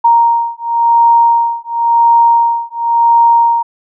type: beating tone pair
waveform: sine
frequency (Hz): 932.3 / 933.24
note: A#5 / A#5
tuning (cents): 0 / +2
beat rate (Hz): 0.94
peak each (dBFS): -10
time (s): 0.04-3.63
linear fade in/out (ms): 10
effects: none